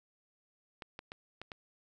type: clicks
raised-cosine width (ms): 0.3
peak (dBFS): -27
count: 5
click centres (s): 0.822 / 0.991 / 1.119 / 1.416 / 1.518
effects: none